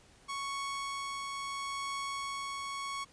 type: tone with tremolo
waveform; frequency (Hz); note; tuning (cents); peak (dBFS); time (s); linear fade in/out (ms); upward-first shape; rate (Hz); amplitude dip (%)
sawtooth; 1108.7; C#6; 0; -31; 0.28-3.05; 20; triangle; 0.75; 25
effects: pink hiss -61 dBFS RMS until 3.12 s + resampled to 22050 Hz